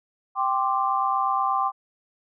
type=chord; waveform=sine; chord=G suspended fourth; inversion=none; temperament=equal; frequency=784 / 1046.5 / 1174.7 Hz; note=G5 / C6 / D6; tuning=0 / 0 / 0 cents; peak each=-25 dBFS; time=0.35-1.72 s; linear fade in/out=50 ms; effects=none